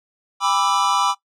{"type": "chord", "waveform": "square", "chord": "E minor seventh", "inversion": "first", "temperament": "equal with one note detuned", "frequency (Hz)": [800.5, 987.8, 1174.7, 1318.5], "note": ["G5", "B5", "D6", "E6"], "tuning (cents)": [36, 0, 0, 0], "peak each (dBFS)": [-25, -22, -21, -25], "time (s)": [0.4, 1.15], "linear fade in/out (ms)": 50, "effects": ["noise-tail reverb RT60 0.1 s tail -18 dB re dry", "low-pass 7000 Hz 12 dB/octave"]}